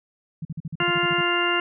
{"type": "tone bursts", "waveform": "sine", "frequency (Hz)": 159.5, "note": "D#3", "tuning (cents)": 43, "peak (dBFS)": -27, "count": 11, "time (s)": [0.42, 1.211], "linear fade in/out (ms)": 5, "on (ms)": 31, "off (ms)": 45}
{"type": "harmonic tone", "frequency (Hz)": 349.2, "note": "F4", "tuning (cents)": 0, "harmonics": [1, 2, 3, 4, 5, 6, 8], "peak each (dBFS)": [-26, -31, -28, -26, -31, -29, -25], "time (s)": [0.8, 1.6], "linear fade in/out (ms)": 2}
{"effects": []}